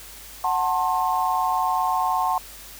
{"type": "chord", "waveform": "sine", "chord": "F# diminished", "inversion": "none", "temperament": "just", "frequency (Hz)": [740, 888, 1065.6], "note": ["F#5", "A5", "C6"], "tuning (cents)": [0, 16, 31], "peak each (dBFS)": -24, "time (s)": [0.44, 2.38], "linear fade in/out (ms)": 2, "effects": ["added 50 Hz sine -48 dBFS peak until 2.79 s", "white hiss -42 dBFS RMS until 2.79 s"]}